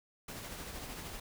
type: noise with tremolo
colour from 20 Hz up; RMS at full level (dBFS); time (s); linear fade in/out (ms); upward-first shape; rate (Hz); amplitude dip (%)
pink; -43; 0.28-1.2; 5; triangle; 13; 35
effects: none